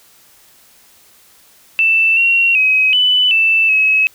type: tone with pitch steps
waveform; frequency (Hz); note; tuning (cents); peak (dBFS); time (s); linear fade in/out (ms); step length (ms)
sine; 2659 / 2739 / 2537 / 2994 / 2652 / 2567; E7 / F7 / D#7 / F#7 / E7 / E7; +14 / -34 / +33 / +20 / +10 / -47; -9; 1.79-4.07; 0; 380
effects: white hiss -48 dBFS RMS until 4.14 s